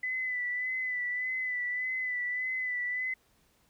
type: tone with vibrato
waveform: sine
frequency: 2000 Hz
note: B6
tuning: 21 cents sharp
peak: -30 dBFS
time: 0.03-3.14 s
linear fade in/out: 5 ms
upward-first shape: sine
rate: 1.7 Hz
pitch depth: 33 cents each way
effects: pink hiss -68 dBFS RMS until 3.69 s